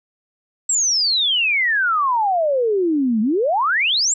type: exponential two-way sweep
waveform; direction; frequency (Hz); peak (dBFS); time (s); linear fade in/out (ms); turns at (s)
sine; down then up; 7820 to 207.7 to 7820; -15; 0.69-4.14; 5; 3.21
effects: none